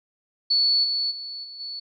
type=tone with level steps; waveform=sine; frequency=4435 Hz; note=C#8; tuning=in tune; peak=-17 / -22 / -32 / -37 / -31 dBFS; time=0.5-1.8 s; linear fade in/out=10 ms; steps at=0.83 / 1.1 / 1.43 / 1.59 s; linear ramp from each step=20 ms; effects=none